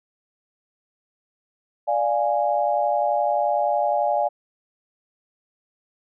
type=chord; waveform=sine; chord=D diminished; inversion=none; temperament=equal; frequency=587.3 / 698.5 / 830.6 Hz; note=D5 / F5 / Ab5; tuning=0 / 0 / 0 cents; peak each=-23 dBFS; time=1.87-4.29 s; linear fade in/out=20 ms; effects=none